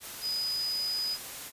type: tone in noise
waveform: sine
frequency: 4978 Hz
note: D#8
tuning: in tune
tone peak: -29 dBFS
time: 0.21-1.18 s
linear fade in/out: 50 ms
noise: white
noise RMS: -41 dBFS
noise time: 0-1.52 s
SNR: +9 dB
effects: resampled to 32000 Hz